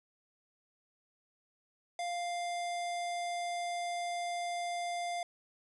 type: tone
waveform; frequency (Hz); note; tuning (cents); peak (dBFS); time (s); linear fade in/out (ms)
square; 698.5; F5; 0; -35; 1.99-5.23; 2
effects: resampled to 24000 Hz